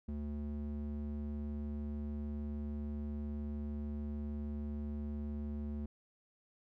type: tone with band-pass filter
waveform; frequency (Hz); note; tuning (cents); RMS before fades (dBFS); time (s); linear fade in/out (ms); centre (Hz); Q
square; 73.42; D2; 0; -40; 0.08-5.86; 5; 160; 4.1
effects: none